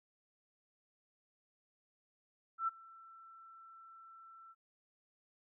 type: tone with ADSR envelope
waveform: sine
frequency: 1337 Hz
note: E6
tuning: 24 cents sharp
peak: -30 dBFS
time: 2.58-4.55 s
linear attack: 97 ms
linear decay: 19 ms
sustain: -24 dB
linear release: 40 ms
effects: none